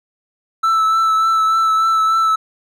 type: tone with vibrato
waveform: triangle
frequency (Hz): 1318.5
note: E6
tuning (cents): 0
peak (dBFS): -10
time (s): 0.63-2.36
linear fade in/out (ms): 10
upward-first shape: triangle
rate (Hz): 3.4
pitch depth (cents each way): 21
effects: none